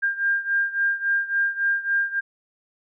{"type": "beating tone pair", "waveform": "sine", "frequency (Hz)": [1600, 1603.6], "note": ["G6", "G6"], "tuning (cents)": [35, 39], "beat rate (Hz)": 3.6, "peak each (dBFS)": [-22, -25], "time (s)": [0.02, 2.21], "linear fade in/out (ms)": 20, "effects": []}